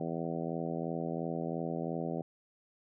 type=harmonic tone; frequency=82.9 Hz; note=E2; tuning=10 cents sharp; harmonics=2 / 3 / 4 / 5 / 6 / 7 / 8 / 9; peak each=-38 / -40 / -41 / -42 / -43 / -43 / -44 / -45 dBFS; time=0-2.22 s; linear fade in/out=5 ms; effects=none